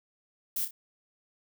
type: noise with echo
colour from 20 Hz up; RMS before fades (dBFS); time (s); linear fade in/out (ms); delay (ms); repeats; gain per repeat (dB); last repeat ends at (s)
violet; -31; 0.56-0.65; 5; 30; 2; -8; 0.71
effects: none